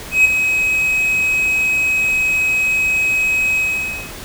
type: tone with ADSR envelope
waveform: triangle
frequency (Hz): 2542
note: D#7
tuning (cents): +36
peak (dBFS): -4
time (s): 0.11-4.12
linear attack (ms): 140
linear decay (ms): 10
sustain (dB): -8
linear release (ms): 550
effects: pink hiss -32 dBFS RMS until 4.24 s